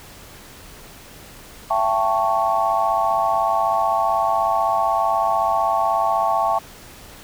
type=chord; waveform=sine; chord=A dominant seventh; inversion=second; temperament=equal with one note detuned; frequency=669.2 / 784 / 880 / 1108.7 Hz; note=E5 / G5 / A5 / C#6; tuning=+26 / 0 / 0 / 0 cents; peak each=-22 dBFS; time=1.7-6.59 s; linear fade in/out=10 ms; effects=pink hiss -42 dBFS RMS until 7.23 s